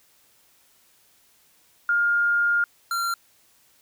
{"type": "tone pair in turn", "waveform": ["sine", "square"], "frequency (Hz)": [1412, 1375.8], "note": ["F6", "F6"], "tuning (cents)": [19, -26], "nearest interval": "unison", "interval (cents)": 45, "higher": "first", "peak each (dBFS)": [-18, -24], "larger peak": "first", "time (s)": [[1.89, 2.64], [2.91, 3.14]], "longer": "first", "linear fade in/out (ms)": 2, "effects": ["white hiss -60 dBFS RMS until 3.81 s"]}